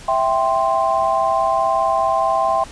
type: chord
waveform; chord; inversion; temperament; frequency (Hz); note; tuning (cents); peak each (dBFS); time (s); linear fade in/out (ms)
sine; C major; first; equal; 659.3 / 784 / 1046.5; E5 / G5 / C6; 0 / 0 / 0; -19; 0.08-2.64; 5
effects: pink hiss -39 dBFS RMS until 2.71 s + resampled to 22050 Hz